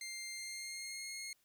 15% pulse tone with pitch glide, 2100 to 2152 Hz, C7 to C7, +6 to +48 cents, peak -36 dBFS, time 0.01-1.33 s, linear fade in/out 2 ms, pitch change +42 cents, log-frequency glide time 0.35-1.08 s, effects white hiss -75 dBFS RMS until 1.44 s

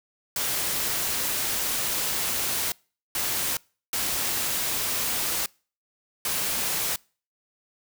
white noise bursts at uneven times, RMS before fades -27 dBFS, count 4, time 0.36-2.72 / 3.15-3.57 / 3.93-5.46 / 6.25-6.96 s, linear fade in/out 2 ms, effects noise-tail reverb RT60 0.4 s tail -26 dB re dry

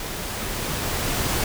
pink noise with level ramp, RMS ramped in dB -31 to -23 dBFS, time 0-1.44 s, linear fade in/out 2 ms, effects none

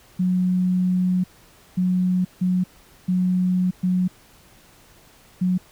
sine tone bursts at uneven times, 182.5 Hz, F#3, 24 cents flat, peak -17 dBFS, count 6, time 0.19-1.24 / 1.77-2.25 / 2.41-2.64 / 3.08-3.71 / 3.83-4.08 / 5.41-5.58 s, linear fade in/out 10 ms, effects pink hiss -52 dBFS RMS until 5.71 s

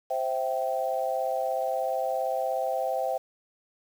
sine chord, C major, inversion none, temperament equal with one note detuned, 523.3 / 659.3 / 776.3 Hz, C5 / E5 / G5, 0 / 0 / -17 cents, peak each -30 dBFS, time 0.1-3.18 s, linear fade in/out 10 ms, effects 8-bit

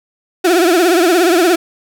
35% pulse tone with vibrato, 349.2 Hz, F4, in tune, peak -7 dBFS, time 0.44-1.56 s, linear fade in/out 10 ms, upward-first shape triangle, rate 17 Hz, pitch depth 160 cents each way, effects none

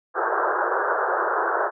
white band-pass noise, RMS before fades -23 dBFS, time 0.14-1.71 s, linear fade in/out 50 ms, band 350 to 1600 Hz, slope 96 dB/octave, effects none

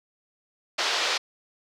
white band-pass noise, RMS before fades -26 dBFS, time 0.78-1.18 s, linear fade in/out 10 ms, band 410 to 5000 Hz, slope 24 dB/octave, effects none

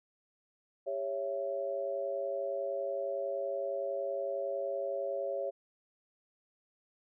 sine chord, C# diminished, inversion second, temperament just, 399.1 / 554.4 / 665.2 Hz, G4 / C#5 / E5, +31 / 0 / +16 cents, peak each -40 / -34 / -39 dBFS, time 0.86-5.51 s, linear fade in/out 20 ms, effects none

